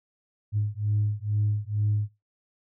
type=beating tone pair; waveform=sine; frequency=103.7 / 105.9 Hz; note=G#2 / G#2; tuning=-2 / +34 cents; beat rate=2.2 Hz; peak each=-26 dBFS; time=0.52-2.09 s; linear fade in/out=50 ms; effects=noise-tail reverb RT60 0.2 s tail -17 dB re dry + tanh soft clip ceiling -17 dBFS